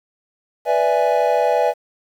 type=chord; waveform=triangle; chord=E dominant seventh; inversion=second; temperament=equal; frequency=493.9 / 587.3 / 659.3 / 830.6 Hz; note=B4 / D5 / E5 / G#5; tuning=0 / 0 / 0 / 0 cents; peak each=-18 dBFS; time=0.65-1.74 s; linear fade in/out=50 ms; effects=8-bit